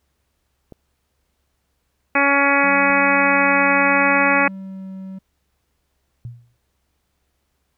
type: clicks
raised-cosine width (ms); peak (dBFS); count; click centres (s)
2; -25; 2; 0.723 / 2.901
type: harmonic tone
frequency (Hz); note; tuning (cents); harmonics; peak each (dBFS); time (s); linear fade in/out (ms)
280.4; C#4; +20; 1 / 2 / 3 / 4 / 5 / 6 / 7 / 8 / 9; -22 / -22 / -22 / -22 / -22 / -22 / -22 / -22 / -22; 2.15-4.48; 5
type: tone with vibrato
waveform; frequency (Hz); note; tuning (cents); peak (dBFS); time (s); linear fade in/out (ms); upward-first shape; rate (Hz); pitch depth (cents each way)
triangle; 191.6; G3; -39; -28; 2.63-5.19; 10; sine; 0.74; 12
type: tone with exponential decay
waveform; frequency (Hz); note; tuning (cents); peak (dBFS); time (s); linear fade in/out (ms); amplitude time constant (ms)
sine; 119.4; A#2; +42; -26; 6.25-6.57; 0; 68
effects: added 68 Hz sine -70 dBFS peak until 7.77 s + pink hiss -71 dBFS RMS until 7.77 s